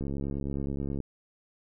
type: click train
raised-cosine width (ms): 3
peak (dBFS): -21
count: 70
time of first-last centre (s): 0.01-1.003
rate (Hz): 69.5
effects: none